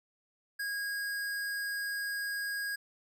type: tone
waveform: square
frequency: 1639 Hz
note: G#6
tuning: 23 cents flat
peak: -34 dBFS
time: 0.59-2.76 s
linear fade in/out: 10 ms
effects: none